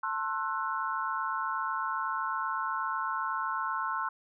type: chord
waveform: sine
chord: F# half-diminished seventh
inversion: first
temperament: just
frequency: 888 / 1065.6 / 1332 / 1480 Hz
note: A5 / C6 / E6 / F#6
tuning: +16 / +31 / +18 / 0 cents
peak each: -37 / -33 / -35 / -37 dBFS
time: 0.03-4.09 s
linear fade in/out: 5 ms
effects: none